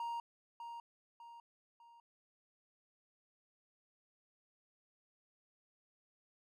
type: tone with echo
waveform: triangle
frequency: 936 Hz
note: A#5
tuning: 7 cents sharp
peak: -36 dBFS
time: 0-0.2 s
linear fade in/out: 2 ms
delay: 600 ms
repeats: 3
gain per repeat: -7 dB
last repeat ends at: 2 s
effects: none